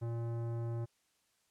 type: tone with tanh clipping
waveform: sine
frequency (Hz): 116.54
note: A#2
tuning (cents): 0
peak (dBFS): -37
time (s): 0.01-0.86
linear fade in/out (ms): 20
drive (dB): 16
effects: white hiss -75 dBFS RMS until 1.5 s + low-pass 10000 Hz 12 dB/octave